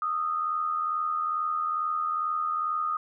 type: tone pair together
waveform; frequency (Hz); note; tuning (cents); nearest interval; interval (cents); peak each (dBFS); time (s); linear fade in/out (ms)
sine; 1236.2 / 1318.5; D#6 / E6; -12 / 0; minor second; 112; -26 / -35; 0.02-2.97; 2
effects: none